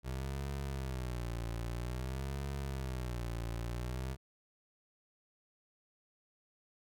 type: tone with vibrato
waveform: 25% pulse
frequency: 63 Hz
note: B1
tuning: 35 cents sharp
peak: -33 dBFS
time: 0.03-4.17 s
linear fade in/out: 50 ms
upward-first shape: sine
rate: 0.51 Hz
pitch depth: 160 cents each way
effects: none